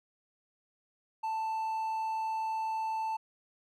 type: tone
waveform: triangle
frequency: 884 Hz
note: A5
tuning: 8 cents sharp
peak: -29 dBFS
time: 1.23-3.17 s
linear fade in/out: 10 ms
effects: none